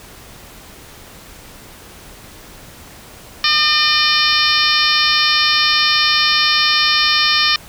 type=harmonic tone; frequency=605 Hz; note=D#5; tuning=49 cents flat; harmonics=2 / 3 / 4 / 5 / 6 / 7 / 8 / 9; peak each=-20 / -20 / -20 / -20 / -20 / -20 / -20 / -20 dBFS; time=3.44-7.56 s; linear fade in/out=2 ms; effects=pink hiss -39 dBFS RMS until 7.68 s